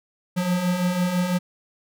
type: beating tone pair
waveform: square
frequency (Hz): 174.61 / 180.61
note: F3 / F#3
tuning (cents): 0 / -42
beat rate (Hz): 6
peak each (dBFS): -29 / -22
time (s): 0.36-1.39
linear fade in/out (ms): 20
effects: none